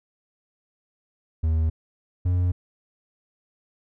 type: tone pair in turn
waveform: triangle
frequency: 79.8 / 89.57 Hz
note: D#2 / F2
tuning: +44 / +44 cents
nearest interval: major second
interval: 200 cents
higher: second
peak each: -17 dBFS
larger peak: neither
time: 1.43-1.7 / 2.25-2.52 s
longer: neither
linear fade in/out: 10 ms
effects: none